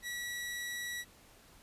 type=tone; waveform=sawtooth; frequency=1936 Hz; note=B6; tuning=35 cents flat; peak=-34 dBFS; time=0.02-1.05 s; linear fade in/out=50 ms; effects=pink hiss -60 dBFS RMS until 1.62 s + resampled to 32000 Hz